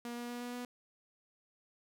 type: tone with pitch steps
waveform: sawtooth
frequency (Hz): 238.5 / 240.2 / 241.8 / 243.5 / 245.2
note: A#3 / B3 / B3 / B3 / B3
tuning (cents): +40 / -48 / -36 / -24 / -12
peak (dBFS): -36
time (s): 0.05-0.65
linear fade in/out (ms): 2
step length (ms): 120
effects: none